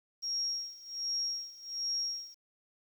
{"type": "tone with tremolo", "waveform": "sine", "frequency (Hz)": 5588, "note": "F8", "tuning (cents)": 0, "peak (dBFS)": -30, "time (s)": [0.22, 2.35], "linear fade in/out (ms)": 20, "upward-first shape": "sine", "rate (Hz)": 1.3, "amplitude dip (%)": 90, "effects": ["10-bit"]}